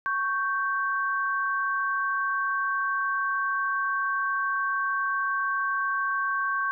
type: tone pair together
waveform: sine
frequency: 1108.7 / 1561.6 Hz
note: C#6 / G6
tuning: 0 / -7 cents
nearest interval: tritone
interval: 593 cents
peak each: -27 dBFS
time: 0.06-6.71 s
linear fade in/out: 0 ms
effects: none